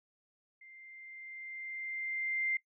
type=tone with level ramp; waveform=sine; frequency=2093 Hz; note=C7; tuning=in tune; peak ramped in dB=-53 to -29 dBFS; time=0.61-2.57 s; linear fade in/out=5 ms; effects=noise-tail reverb RT60 0.1 s tail -19 dB re dry